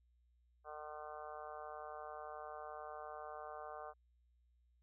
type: harmonic tone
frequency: 151.5 Hz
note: D#3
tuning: 46 cents flat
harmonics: 3 / 4 / 5 / 6 / 7 / 8 / 9 / 10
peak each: -55 / -52 / -51 / -62 / -55 / -54 / -61 / -61 dBFS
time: 0.64-3.94 s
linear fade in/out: 50 ms
effects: added 60 Hz sine -70 dBFS peak until 4.82 s